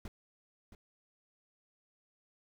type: noise with echo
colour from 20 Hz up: brown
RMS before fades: -43 dBFS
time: 0.05-0.08 s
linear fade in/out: 2 ms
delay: 670 ms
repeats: 1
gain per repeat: -11 dB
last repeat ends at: 0.75 s
effects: none